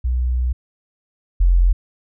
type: tone pair in turn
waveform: sine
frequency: 62 / 43.84 Hz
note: B1 / F1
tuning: +7 / +7 cents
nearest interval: tritone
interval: 600 cents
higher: first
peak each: -16 / -10 dBFS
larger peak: second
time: 0.04-0.53 / 1.4-1.73 s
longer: first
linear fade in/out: 10 ms
effects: none